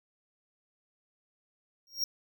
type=tone with exponential growth; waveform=square; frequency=5588 Hz; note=F8; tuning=in tune; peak=-25 dBFS; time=1.87-2.04 s; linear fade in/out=1 ms; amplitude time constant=36 ms; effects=none